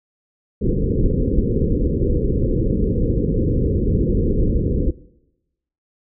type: low-pass noise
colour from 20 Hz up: pink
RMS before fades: -18 dBFS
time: 0.61-4.91 s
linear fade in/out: 10 ms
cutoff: 510 Hz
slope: 96 dB/octave
effects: noise-tail reverb RT60 0.9 s tail -19 dB re dry